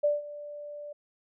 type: tone with ADSR envelope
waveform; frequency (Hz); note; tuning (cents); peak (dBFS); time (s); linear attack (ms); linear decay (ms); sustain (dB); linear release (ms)
sine; 587.3; D5; 0; -20; 0.03-0.93; 15; 170; -18; 9
effects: none